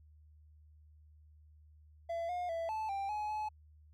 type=tone with pitch steps; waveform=triangle; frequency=673 / 714 / 664 / 872 / 789 / 844 / 854 Hz; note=E5 / F5 / E5 / A5 / G5 / G#5 / G#5; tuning=+36 / +38 / +12 / -16 / +11 / +28 / +48 cents; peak=-33 dBFS; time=2.09-3.49 s; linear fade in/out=10 ms; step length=200 ms; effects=added 76 Hz sine -58 dBFS peak until 3.93 s